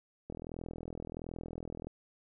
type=click train; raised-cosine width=2 ms; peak=-28 dBFS; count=66; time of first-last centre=0.3-1.87 s; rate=41.4 Hz; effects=none